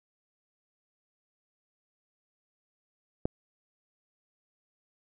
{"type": "click", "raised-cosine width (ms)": 2, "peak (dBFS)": -14, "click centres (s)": 3.255, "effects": []}